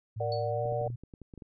sine tone with pitch glide, 109.3 to 119.88 Hz, A2 to A#2, -11 to +49 cents, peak -34 dBFS, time 0.16-0.96 s, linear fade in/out 10 ms, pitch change +160 cents, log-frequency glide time 0.52-0.68 s
sine chord, Bb augmented, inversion none, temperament equal, 466.2 / 587.3 / 740 Hz, Bb4 / D5 / F#5, 0 / 0 / 0 cents, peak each -35 / -32 / -35 dBFS, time 0.2-0.88 s, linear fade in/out 5 ms
sine tone with exponential decay, 4435 Hz, C#8, in tune, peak -36 dBFS, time 0.32-0.51 s, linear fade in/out 1 ms, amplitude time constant 41 ms
clicks, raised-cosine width 3 ms, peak -33 dBFS, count 11, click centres 0.657 / 0.724 / 0.814 / 0.865 / 0.902 / 1.036 / 1.138 / 1.217 / 1.338 / 1.377 / 1.422 s
effects none

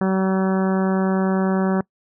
harmonic tone, 190 Hz, F#3, 46 cents sharp, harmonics 1 / 2 / 3 / 4 / 5 / 6 / 7 / 8 / 9, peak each -18 / -24 / -28 / -30 / -32 / -34 / -35 / -36 / -37 dBFS, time 0.01-1.81 s, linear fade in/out 2 ms, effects noise-tail reverb RT60 0.1 s tail -24 dB re dry

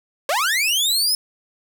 sawtooth linear sweep, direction up, 511 to 5240 Hz, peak -14 dBFS, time 0.29-1.15 s, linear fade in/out 2 ms, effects none

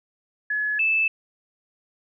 sine tone pair in turn, 1700 / 2629 Hz, G#6 / E7, +40 / -5 cents, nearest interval minor sixth, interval 755 cents, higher second, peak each -22 / -18 dBFS, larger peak second, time 0.5-0.79 / 0.79-1.08 s, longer neither, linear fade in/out 5 ms, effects none

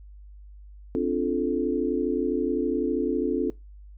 sine chord, D minor seventh, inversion third, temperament equal with one note detuned, 261.6 / 293.7 / 349.2 / 436 Hz, C4 / D4 / F4 / A4, 0 / 0 / 0 / -16 cents, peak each -28 dBFS, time 0.95-3.5 s, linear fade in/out 0 ms, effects noise-tail reverb RT60 0.2 s tail -21 dB re dry + added 50 Hz sine -43 dBFS peak until 3.97 s

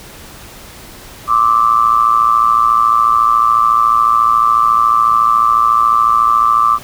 sine tone with amplitude modulation, 1174.7 Hz, D6, in tune, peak -4 dBFS, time 1.27-6.79 s, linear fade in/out 50 ms, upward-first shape sine, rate 114 Hz, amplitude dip 85%, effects pink hiss -35 dBFS RMS until 6.83 s

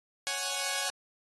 5% pulse chord, C# suspended fourth, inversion none, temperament equal, 554.4 / 740 / 830.6 Hz, C#5 / F#5 / G#5, 0 / 0 / 0 cents, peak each -24 dBFS, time 0.27-0.9 s, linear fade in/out 0 ms, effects AAC 32 kbps

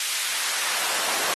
pink noise with high-pass filter sweep, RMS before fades -26 dBFS, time 0-1.34 s, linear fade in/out 2 ms, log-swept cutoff 2400 to 540 Hz, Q 0.71, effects AAC 32 kbps

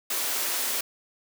white high-pass noise, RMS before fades -28 dBFS, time 0.1-0.81 s, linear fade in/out 5 ms, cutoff 270 Hz, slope 24 dB/octave, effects none

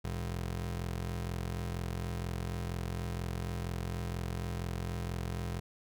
30% pulse ring-modulated tone, 86.3 Hz, F2, 20 cents flat, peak -29 dBFS, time 0.04-5.6 s, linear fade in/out 10 ms, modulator 22.1 Hz, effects none

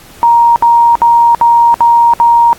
sine tone bursts, 938 Hz, A#5, 11 cents sharp, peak -3 dBFS, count 6, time 0.23-2.53 s, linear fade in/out 0 ms, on 330 ms, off 64 ms, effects pink hiss -37 dBFS RMS until 2.58 s + AAC 64 kbps

